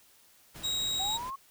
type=noise; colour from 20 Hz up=pink; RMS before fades=-46 dBFS; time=0.54-1.31 s; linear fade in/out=20 ms
type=tone; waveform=35% pulse; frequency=3811 Hz; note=A#7; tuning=38 cents sharp; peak=-27 dBFS; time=0.63-1.18 s; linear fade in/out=20 ms
type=linear sweep; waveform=sine; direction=up; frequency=738 to 1114 Hz; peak=-35 dBFS; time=0.99-1.36 s; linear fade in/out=10 ms
effects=white hiss -61 dBFS RMS until 1.5 s